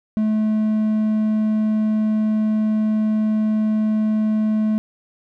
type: tone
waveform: triangle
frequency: 215.8 Hz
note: A3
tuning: 33 cents flat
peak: -14 dBFS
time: 0.17-4.78 s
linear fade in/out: 0 ms
effects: none